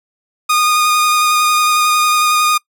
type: tone with vibrato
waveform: sawtooth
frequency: 1228 Hz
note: D#6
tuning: 23 cents flat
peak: -7 dBFS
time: 0.49-2.58 s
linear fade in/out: 10 ms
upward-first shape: square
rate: 11 Hz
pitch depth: 9 cents each way
effects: noise-tail reverb RT60 0.1 s tail -23 dB re dry